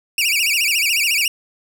sawtooth tone with vibrato, 2543 Hz, D#7, 37 cents sharp, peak -12 dBFS, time 0.18-1.28 s, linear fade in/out 2 ms, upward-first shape sine, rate 14 Hz, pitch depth 210 cents each way, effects none

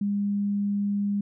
sine tone, 202.6 Hz, G#3, 43 cents flat, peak -23 dBFS, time 0.01-1.21 s, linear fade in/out 5 ms, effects none

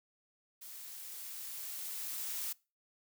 blue noise with level ramp, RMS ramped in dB -49 to -38 dBFS, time 0.61-2.53 s, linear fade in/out 10 ms, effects noise-tail reverb RT60 0.3 s tail -23 dB re dry

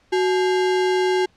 sine tone with sample-and-hold, 370 Hz, F#4, in tune, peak -16 dBFS, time 0.12-1.26 s, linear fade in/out 10 ms, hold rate 1225 Hz, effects pink hiss -59 dBFS RMS until 1.36 s + low-pass 5000 Hz 12 dB/octave

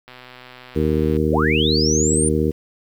click train, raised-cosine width 0.3 ms, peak -24 dBFS, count 138, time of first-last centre 0.08-1.167 s, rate 126 Hz
harmonic tone, 77.4 Hz, D#2, 9 cents flat, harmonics 1 / 2 / 3 / 4 / 5 / 6, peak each -23 / -23 / -23 / -23 / -23 / -23 dBFS, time 0.75-2.52 s, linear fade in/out 20 ms
sine linear sweep, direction up, 417.5 to 9330 Hz, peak -19 dBFS, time 1.32-2.29 s, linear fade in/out 5 ms
effects 8-bit

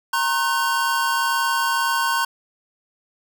square tone cluster, 932 / 1074 / 1513 Hz, A#5 / C6 / F#6, -1 / +45 / +38 cents, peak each -24 dBFS, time 0.13-2.25 s, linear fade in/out 5 ms, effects none

